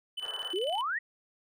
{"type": "tone with tremolo", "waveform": "triangle", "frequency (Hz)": 3007, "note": "F#7", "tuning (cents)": 27, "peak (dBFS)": -31, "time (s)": [0.17, 0.82], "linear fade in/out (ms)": 10, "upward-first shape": "square", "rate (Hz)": 18, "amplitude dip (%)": 65}
{"type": "band-pass noise", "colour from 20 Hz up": "white", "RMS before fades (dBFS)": -46, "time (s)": [0.2, 0.55], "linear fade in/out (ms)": 50, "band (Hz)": [400, 1800], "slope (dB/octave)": 96}
{"type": "clicks", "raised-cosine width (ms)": 0.2, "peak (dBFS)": -32, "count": 2, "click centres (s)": [0.264, 0.429]}
{"type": "exponential sweep", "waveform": "sine", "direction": "up", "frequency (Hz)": [337.9, 1975.5], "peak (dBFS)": -29, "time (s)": [0.53, 0.99], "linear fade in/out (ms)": 10}
{"effects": []}